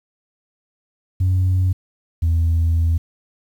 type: tone pair in turn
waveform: sine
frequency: 92.5 / 82.63 Hz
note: F#2 / E2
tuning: 0 / +5 cents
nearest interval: major second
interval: 195 cents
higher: first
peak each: -12 dBFS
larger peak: neither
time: 1.2-1.73 / 2.22-2.98 s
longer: second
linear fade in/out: 10 ms
effects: tanh soft clip ceiling -12 dBFS + 8-bit